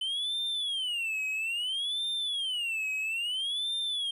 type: tone with vibrato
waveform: triangle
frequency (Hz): 3028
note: F#7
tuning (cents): +39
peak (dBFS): -28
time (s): 0.01-4.11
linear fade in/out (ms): 5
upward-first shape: sine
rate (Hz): 0.6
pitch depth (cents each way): 300
effects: resampled to 32000 Hz + 11-bit